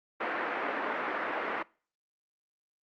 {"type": "band-pass noise", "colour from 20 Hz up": "white", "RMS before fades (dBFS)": -33, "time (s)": [0.2, 1.63], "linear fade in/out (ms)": 10, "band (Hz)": [260, 1900], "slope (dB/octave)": 24, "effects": ["noise-tail reverb RT60 0.4 s tail -23 dB re dry", "Opus 48 kbps"]}